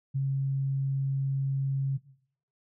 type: tone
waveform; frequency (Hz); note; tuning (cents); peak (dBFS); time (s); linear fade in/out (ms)
sine; 136.2; C#3; -30; -25; 0.14-1.98; 20
effects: noise-tail reverb RT60 0.6 s tail -17 dB re dry